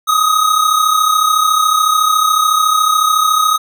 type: tone pair together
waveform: square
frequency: 1233.1 / 1267 Hz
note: D#6 / D#6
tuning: -16 / +31 cents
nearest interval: unison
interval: 47 cents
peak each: -16 / -12 dBFS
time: 0.07-3.58 s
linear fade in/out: 20 ms
effects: none